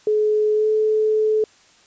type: tone with pitch glide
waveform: sine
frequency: 426 to 432.2 Hz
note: G#4 to A4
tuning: +44 to -31 cents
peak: -15 dBFS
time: 0.07-1.44 s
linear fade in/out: 2 ms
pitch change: +25 cents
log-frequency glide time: 0.54-0.68 s
effects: white hiss -53 dBFS RMS until 1.86 s + resampled to 16000 Hz